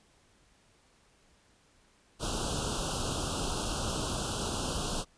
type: band-stop noise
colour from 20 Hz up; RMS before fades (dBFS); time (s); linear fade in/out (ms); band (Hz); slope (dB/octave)
pink; -33; 2.19-5.05; 50; 1500 to 2700; 96
effects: pink hiss -65 dBFS RMS until 5.17 s + resampled to 22050 Hz